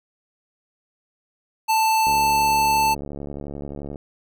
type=tone; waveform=square; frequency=883 Hz; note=A5; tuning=6 cents sharp; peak=-17 dBFS; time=1.68-2.95 s; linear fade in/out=20 ms
type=click train; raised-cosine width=2 ms; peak=-20 dBFS; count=136; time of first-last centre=2.07-3.958 s; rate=71.5 Hz
effects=none